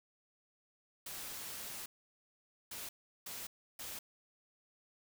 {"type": "noise bursts at uneven times", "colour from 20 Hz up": "white", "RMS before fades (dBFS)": -45, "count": 4, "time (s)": [[1.06, 1.86], [2.71, 2.89], [3.26, 3.47], [3.79, 3.99]], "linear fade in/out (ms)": 5, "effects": []}